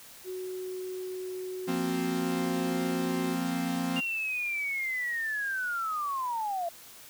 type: tone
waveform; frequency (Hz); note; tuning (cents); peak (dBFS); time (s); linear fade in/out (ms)
sine; 370; F#4; 0; -34; 0.24-3.37; 50
type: chord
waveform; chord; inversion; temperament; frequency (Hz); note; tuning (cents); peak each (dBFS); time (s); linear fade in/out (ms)
45% pulse; F suspended fourth; none; equal; 174.61 / 233.1 / 261.6; F3 / Bb3 / C4; 0 / 0 / 0; -34 / -35 / -31; 1.67-4.01; 20
type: linear sweep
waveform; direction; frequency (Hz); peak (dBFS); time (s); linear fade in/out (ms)
sine; down; 2802 to 663; -29; 3.96-6.69; 5
effects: white hiss -50 dBFS RMS until 7.09 s